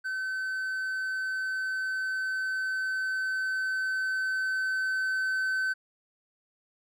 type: tone with level ramp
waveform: triangle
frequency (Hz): 1529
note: G6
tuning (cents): -44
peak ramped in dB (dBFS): -28 to -24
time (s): 0.04-5.74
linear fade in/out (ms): 20
effects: none